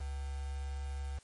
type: tone with quantisation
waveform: sine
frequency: 69.3 Hz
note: C#2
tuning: in tune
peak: -36 dBFS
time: 0-1.19 s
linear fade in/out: 10 ms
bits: 8
effects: white hiss -64 dBFS RMS until 1.23 s + MP3 48 kbps